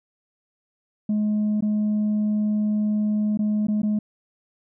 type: tone with dropouts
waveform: sine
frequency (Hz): 211.1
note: G#3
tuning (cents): +29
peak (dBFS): -17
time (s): 1.09-3.99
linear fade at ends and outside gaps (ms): 5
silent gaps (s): 1.608-1.623 / 3.374-3.39 / 3.67-3.683 / 3.819-3.831
effects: tanh soft clip ceiling -18 dBFS